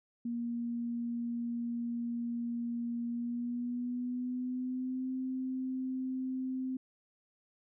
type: tone with pitch glide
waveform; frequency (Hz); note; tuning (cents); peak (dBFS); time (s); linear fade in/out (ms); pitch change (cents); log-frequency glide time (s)
sine; 236.3 to 259.2; A#3 to C4; +24 to -16; -33; 0.25-6.77; 5; +160; 3.07-5.11
effects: none